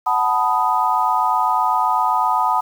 sine chord, B dominant seventh, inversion second, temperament equal, 740 / 880 / 987.8 / 1244.5 Hz, F#5 / A5 / B5 / D#6, 0 / 0 / 0 / 0 cents, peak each -22 / -20 / -19 / -21 dBFS, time 0.06-2.61 s, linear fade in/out 10 ms, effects 7-bit

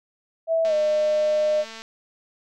sine tone with pitch glide, 654 to 610.2 Hz, E5 to D#5, -14 to -34 cents, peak -18 dBFS, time 0.47-1.65 s, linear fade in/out 50 ms, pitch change -120 cents, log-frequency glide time 0.66-0.74 s
click train, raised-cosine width 0.2 ms, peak -22 dBFS, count 263, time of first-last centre 0.65-1.82 s, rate 224 Hz
effects none

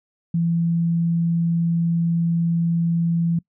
sine tone, 168.2 Hz, E3, 35 cents sharp, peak -17 dBFS, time 0.34-3.39 s, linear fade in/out 5 ms, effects noise-tail reverb RT60 0.1 s tail -24 dB re dry

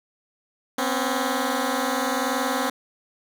10% pulse tone pair together, 250 / 270.8 Hz, B3 / C#4, +21 / -40 cents, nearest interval minor second, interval 139 cents, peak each -17 dBFS, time 0.78-2.7 s, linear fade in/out 5 ms, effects none

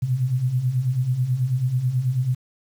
sine beating tone pair, 120.5 / 129.7 Hz, B2 / C3, -42 / -15 cents, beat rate 9.2 Hz, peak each -26 / -20 dBFS, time 0.02-2.35 s, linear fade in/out 10 ms, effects 8-bit

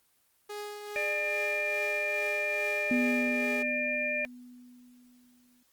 sawtooth tone with tremolo, 415.3 Hz, G#4, in tune, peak -32 dBFS, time 0.49-3.63 s, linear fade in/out 10 ms, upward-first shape triangle, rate 2.4 Hz, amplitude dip 45%
harmonic tone, 599 Hz, D5, 34 cents sharp, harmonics 1 / 3 / 4, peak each -34 / -37 / -30 dBFS, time 0.96-4.25 s, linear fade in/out 0 ms
sine tone with exponential decay, 246.9 Hz, B3, in tune, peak -24 dBFS, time 2.91-5.63 s, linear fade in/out 2 ms, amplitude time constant 590 ms
effects white hiss -69 dBFS RMS until 5.72 s + Opus 24 kbps

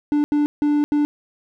triangle tone bursts at uneven times, 294.4 Hz, D4, 4 cents sharp, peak -13 dBFS, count 4, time 0.12-0.24 / 0.32-0.46 / 0.62-0.84 / 0.92-1.05 s, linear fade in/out 0 ms, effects none

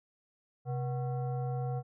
sine tone with frequency modulation, 130.81 Hz, C3, in tune, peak -31 dBFS, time 0.65-1.83 s, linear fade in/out 50 ms, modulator 613 Hz, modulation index 0.66, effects none

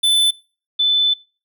square / sine tone pair in turn, 3512 / 3512 Hz, A7 / A7, -4 / -4 cents, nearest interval unison, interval 0 cents, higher neither, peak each -13 dBFS, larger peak neither, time 0.03-0.31 / 0.79-1.14 s, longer second, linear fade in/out 10 ms, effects noise-tail reverb RT60 0.4 s tail -24 dB re dry

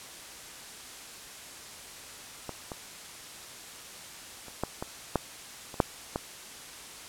clicks, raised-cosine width 1 ms, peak -21 / -22 / -30 / -14 / -19 / -10 / -28 / -6 / -15 dBFS, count 9, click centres 2.493 / 2.718 / 4.483 / 4.636 / 4.825 / 5.157 / 5.742 / 5.802 / 6.159 s, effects white hiss -45 dBFS RMS until 7.08 s + low-pass 10000 Hz 12 dB/octave

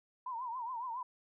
sine tone with vibrato, 970 Hz, B5, 31 cents flat, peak -37 dBFS, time 0.26-1.03 s, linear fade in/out 5 ms, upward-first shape triangle, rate 7.2 Hz, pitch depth 150 cents each way, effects none

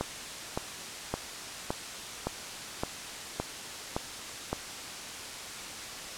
click train, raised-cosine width 1 ms, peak -15 dBFS, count 9, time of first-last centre 0.01-4.53 s, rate 1.77 Hz, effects white hiss -40 dBFS RMS until 6.17 s + low-pass 8000 Hz 12 dB/octave

